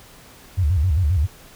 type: tone with vibrato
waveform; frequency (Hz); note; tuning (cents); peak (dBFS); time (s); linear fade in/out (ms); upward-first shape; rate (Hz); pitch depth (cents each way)
sine; 82.41; E2; 0; -15; 0.57-1.27; 20; square; 7.5; 210
effects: pink hiss -46 dBFS RMS until 1.55 s